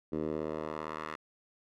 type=tone with band-pass filter sweep; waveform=10% pulse; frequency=77.6 Hz; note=D#2; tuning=4 cents flat; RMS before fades=-37 dBFS; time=0.12-1.16 s; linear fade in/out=10 ms; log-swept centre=330 to 1500 Hz; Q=1.4; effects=none